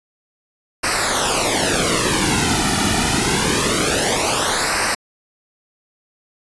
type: noise with flanger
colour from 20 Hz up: pink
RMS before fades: -18 dBFS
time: 0.83-4.95 s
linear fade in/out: 10 ms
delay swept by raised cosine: 0.29 to 1.89 ms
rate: 0.25 Hz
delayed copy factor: -0.8
effects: resampled to 24000 Hz